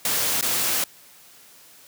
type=noise with dropouts; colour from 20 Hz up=white; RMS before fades=-23 dBFS; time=0.05-0.84 s; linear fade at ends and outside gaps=2 ms; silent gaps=0.411-0.425 s; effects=white hiss -50 dBFS RMS until 1.87 s + high-pass 100 Hz 12 dB/octave